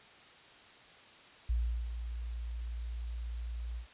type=tone with ADSR envelope; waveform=sine; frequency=58.27 Hz; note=A#1; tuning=in tune; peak=-27 dBFS; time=1.49-3.87 s; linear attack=9 ms; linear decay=380 ms; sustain=-9 dB; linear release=100 ms; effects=white hiss -56 dBFS RMS until 3.93 s + resampled to 8000 Hz